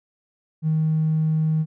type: tone with tanh clipping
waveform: triangle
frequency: 157.2 Hz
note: D#3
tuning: 18 cents sharp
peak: -17 dBFS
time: 0.62-1.66 s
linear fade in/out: 50 ms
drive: 1 dB
effects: none